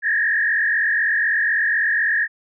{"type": "tone with frequency modulation", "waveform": "sine", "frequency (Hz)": 1760, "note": "A6", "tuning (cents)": 0, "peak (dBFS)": -16, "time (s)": [0.02, 2.28], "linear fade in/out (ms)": 50, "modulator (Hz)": 44, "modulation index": 2.5, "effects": []}